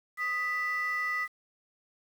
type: tone pair together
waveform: sine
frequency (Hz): 1244.5 / 1975.5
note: D#6 / B6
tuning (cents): 0 / 0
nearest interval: minor sixth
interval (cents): 800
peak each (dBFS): -32 / -28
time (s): 0.17-1.28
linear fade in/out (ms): 50
effects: tanh soft clip ceiling -25 dBFS + 9-bit